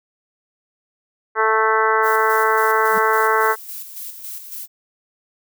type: harmonic tone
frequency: 220 Hz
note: A3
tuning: in tune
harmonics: 2 / 3 / 4 / 5 / 6 / 7 / 8 / 9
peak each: -20 / -29 / -21 / -20 / -21 / -22 / -28 / -27 dBFS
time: 1.35-3.56 s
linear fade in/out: 50 ms
type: noise with tremolo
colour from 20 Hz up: violet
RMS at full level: -31 dBFS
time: 2.02-4.68 s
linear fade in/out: 50 ms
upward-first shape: square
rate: 3.6 Hz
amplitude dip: 50%
type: tone with exponential growth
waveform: sine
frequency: 197.7 Hz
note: G3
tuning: 15 cents sharp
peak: -24 dBFS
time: 2.87-2.98 s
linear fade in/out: 0 ms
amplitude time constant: 22 ms
effects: none